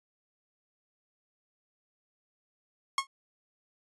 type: tone with exponential decay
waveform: sawtooth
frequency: 1088 Hz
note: C#6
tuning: 33 cents flat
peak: -18 dBFS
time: 2.98-3.07 s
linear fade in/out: 2 ms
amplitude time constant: 18 ms
effects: resampled to 22050 Hz